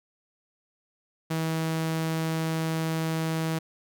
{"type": "tone", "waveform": "sawtooth", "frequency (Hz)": 161.2, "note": "E3", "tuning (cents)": -38, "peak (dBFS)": -22, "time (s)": [1.3, 3.59], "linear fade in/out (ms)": 10, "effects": []}